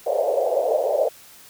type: band-pass noise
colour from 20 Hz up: pink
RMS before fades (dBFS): -21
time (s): 0.06-1.09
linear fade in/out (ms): 10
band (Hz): 500 to 660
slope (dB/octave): 48
effects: white hiss -47 dBFS RMS until 1.49 s